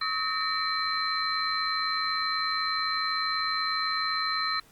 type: tone cluster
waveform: sine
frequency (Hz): 1122 / 1278 / 1829 / 2299 / 4094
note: C#6 / D#6 / A#6 / D7 / C8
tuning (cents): +21 / +46 / -33 / -37 / -38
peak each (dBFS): -38 / -30 / -33 / -39 / -30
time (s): 0.01-4.6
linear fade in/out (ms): 5
effects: pink hiss -58 dBFS RMS until 4.71 s + Opus 32 kbps